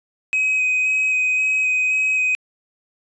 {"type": "tone with vibrato", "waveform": "triangle", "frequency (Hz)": 2525, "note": "D#7", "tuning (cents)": 25, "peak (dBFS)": -14, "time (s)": [0.33, 2.35], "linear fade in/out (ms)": 0, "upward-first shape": "square", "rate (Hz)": 1.9, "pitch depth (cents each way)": 9, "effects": ["tanh soft clip ceiling -10 dBFS", "resampled to 22050 Hz"]}